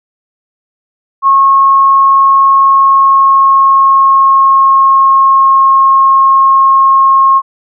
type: tone with pitch glide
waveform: sine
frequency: 1089 to 1079 Hz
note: C#6 to C#6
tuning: -31 to -47 cents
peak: -3 dBFS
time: 1.22-7.42 s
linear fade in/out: 50 ms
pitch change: -16 cents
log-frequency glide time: 2.57-5.6 s
effects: none